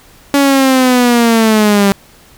sawtooth linear sweep, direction down, 283.2 to 196 Hz, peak -3 dBFS, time 0.34-1.92 s, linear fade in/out 0 ms, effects pink hiss -43 dBFS RMS until 2.37 s

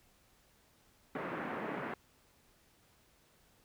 pink band-pass noise, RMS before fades -40 dBFS, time 1.15-1.94 s, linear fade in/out 2 ms, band 180 to 2000 Hz, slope 24 dB/octave, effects pink hiss -68 dBFS RMS until 3.64 s

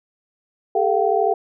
sine tone cluster, 400.5 / 440.8 / 694 / 767 Hz, G4 / A4 / F5 / G5, +37 / +3 / -11 / -38 cents, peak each -21 dBFS, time 0.75-1.34 s, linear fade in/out 5 ms, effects none

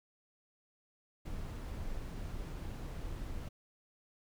brown noise, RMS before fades -41 dBFS, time 1.25-3.49 s, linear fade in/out 10 ms, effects none

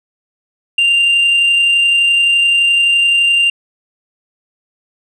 sine tone with amplitude modulation, 2787 Hz, F7, 4 cents flat, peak -5 dBFS, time 0.78-3.5 s, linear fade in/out 5 ms, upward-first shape sine, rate 31.7 Hz, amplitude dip 30%, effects tanh soft clip ceiling -7 dBFS

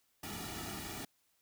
pink noise with comb filter, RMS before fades -43 dBFS, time 0.23-1.05 s, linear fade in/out 5 ms, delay 1.9 ms, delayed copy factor -0.8, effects white hiss -75 dBFS RMS until 1.41 s

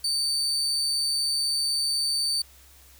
35% pulse tone, 4572 Hz, D8, 47 cents flat, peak -22 dBFS, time 0.04-2.42 s, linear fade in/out 5 ms, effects added 66 Hz sine -54 dBFS peak until 2.99 s + white hiss -54 dBFS RMS until 2.99 s

